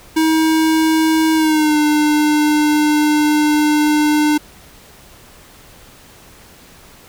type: tone with pitch glide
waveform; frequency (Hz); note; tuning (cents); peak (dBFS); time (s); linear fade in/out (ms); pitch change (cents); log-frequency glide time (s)
square; 318.5 to 300.6; D#4 to D4; +41 to +40; -12; 0.16-4.38; 10; -101; 1.34-1.77
effects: pink hiss -43 dBFS RMS until 7.08 s